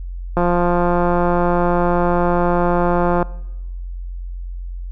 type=click train; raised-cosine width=1 ms; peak=-4 dBFS; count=501; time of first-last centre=0.37-3.227 s; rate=175 Hz; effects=noise-tail reverb RT60 1.0 s tail -22 dB re dry + added 44 Hz sine -25 dBFS peak until 4.91 s